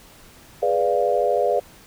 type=chord; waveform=sine; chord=G# diminished seventh; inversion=none; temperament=equal; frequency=415.3 / 493.9 / 587.3 / 698.5 Hz; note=G#4 / B4 / D5 / F5; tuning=0 / 0 / 0 / 0 cents; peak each=-24 / -22 / -22 / -23 dBFS; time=0.62-1.6 s; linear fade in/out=10 ms; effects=pink hiss -48 dBFS RMS until 1.86 s